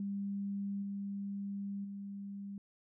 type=tone with level steps; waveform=sine; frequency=199.5 Hz; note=G3; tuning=31 cents sharp; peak=-35 / -37 / -41 dBFS; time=0-2.58 s; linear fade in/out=2 ms; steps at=0.82 / 1.84 s; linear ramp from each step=10 ms; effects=none